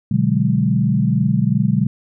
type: chord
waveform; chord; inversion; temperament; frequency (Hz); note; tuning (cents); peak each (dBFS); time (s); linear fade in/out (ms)
sine; G# half-diminished seventh; first; equal; 123.47 / 146.83 / 185 / 207.7; B2 / D3 / F#3 / G#3; 0 / 0 / 0 / 0; -19; 0.11-1.87; 5
effects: none